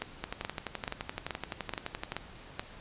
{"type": "two click trains", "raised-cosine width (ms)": 0.3, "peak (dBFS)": [-17, -18], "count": [7, 23], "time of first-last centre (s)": [[0.02, 2.595], [0.24, 2.12]], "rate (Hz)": [2.33, 11.7], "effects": ["pink hiss -50 dBFS RMS until 2.8 s", "resampled to 8000 Hz"]}